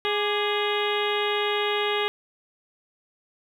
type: harmonic tone with a mistuned harmonic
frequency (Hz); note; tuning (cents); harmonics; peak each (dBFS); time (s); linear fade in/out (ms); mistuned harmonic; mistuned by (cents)
415.3; G#4; 0; 1 / 2 / 3 / 4 / 5 / 6 / 7 / 8 / 9; -26 / -31 / -32 / -34 / -32 / -35 / -33 / -33 / -36; 0.05-2.08; 0; 3; -78
effects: 9-bit